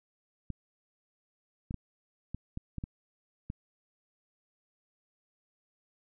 clicks, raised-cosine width 5 ms, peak -24 dBFS, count 8, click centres 0.503 / 1.709 / 1.743 / 2.346 / 2.574 / 2.783 / 2.839 / 3.501 s, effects none

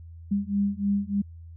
sine beating tone pair, 199.4 / 202.7 Hz, G3 / G#3, +30 / -42 cents, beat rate 3.3 Hz, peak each -26 dBFS, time 0.31-1.22 s, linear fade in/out 10 ms, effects added 83 Hz sine -41 dBFS peak until 1.56 s

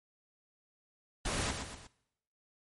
pink noise with echo, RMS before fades -34 dBFS, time 1.25-1.51 s, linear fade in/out 5 ms, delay 120 ms, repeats 3, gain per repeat -6 dB, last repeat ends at 1.87 s, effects noise-tail reverb RT60 0.8 s tail -20 dB re dry + MP3 48 kbps

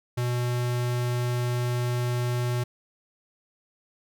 square tone, 122.3 Hz, B2, 16 cents flat, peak -25 dBFS, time 0.17-2.64 s, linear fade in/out 10 ms, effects none

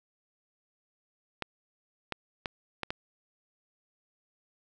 clicks, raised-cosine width 0.3 ms, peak -16 dBFS, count 5, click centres 1.423 / 2.123 / 2.458 / 2.833 / 2.905 s, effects none

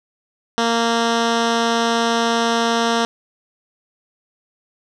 10% pulse tone with low-pass filter, 231.4 Hz, A#3, 13 cents flat, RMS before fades -18 dBFS, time 0.58-3.05 s, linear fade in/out 0 ms, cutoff 5200 Hz, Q 1.5, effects none

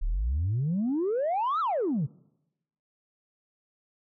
sine exponential two-way sweep, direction up then down, 32.5 to 1368 to 125.1 Hz, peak -23 dBFS, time 0.01-2.07 s, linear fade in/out 20 ms, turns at 1.6 s, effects noise-tail reverb RT60 0.9 s tail -25 dB re dry + tanh soft clip ceiling -22 dBFS

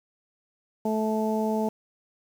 harmonic tone, 217.8 Hz, A3, 17 cents flat, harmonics 1 / 2 / 3 / 4, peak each -26 / -29 / -31 / -32 dBFS, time 0.85-1.69 s, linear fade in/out 5 ms, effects 8-bit

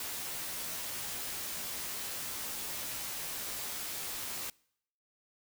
white noise with comb filter, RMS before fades -39 dBFS, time 0-4.5 s, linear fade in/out 2 ms, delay 15 ms, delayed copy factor -0.55, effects noise-tail reverb RT60 0.7 s tail -25 dB re dry

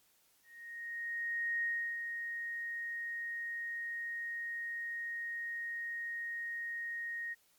sine tone with ADSR envelope, 1867 Hz, A#6, 2 cents sharp, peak -31 dBFS, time 0.43-7.35 s, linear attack 1200 ms, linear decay 340 ms, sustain -6 dB, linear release 26 ms, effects white hiss -70 dBFS RMS until 7.58 s + MP3 96 kbps

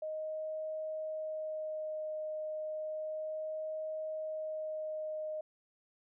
sine tone with vibrato, 622.3 Hz, D#5, in tune, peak -36 dBFS, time 0.02-5.41 s, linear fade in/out 5 ms, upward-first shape sine, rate 0.32 Hz, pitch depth 10 cents each way, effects none

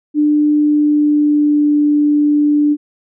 sine tone with pitch glide, 298.1 to 295 Hz, D4 to D4, +26 to +8 cents, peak -9 dBFS, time 0.14-2.77 s, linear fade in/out 50 ms, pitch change -18 cents, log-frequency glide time 0.52-1.73 s, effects none

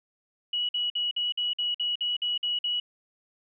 sine tone bursts, 2926 Hz, F#7, 20 cents flat, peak -25 dBFS, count 11, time 0.53-2.8 s, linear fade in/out 5 ms, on 160 ms, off 51 ms, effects none

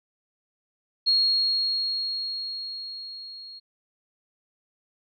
sine tone with level ramp, 4288 Hz, C8, 42 cents sharp, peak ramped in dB -17 to -40 dBFS, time 1.06-3.6 s, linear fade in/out 20 ms, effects none

